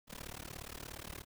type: noise with amplitude modulation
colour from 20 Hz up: pink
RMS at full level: -43 dBFS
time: 0.07-1.25 s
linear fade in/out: 50 ms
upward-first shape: sine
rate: 37 Hz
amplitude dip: 100%
effects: none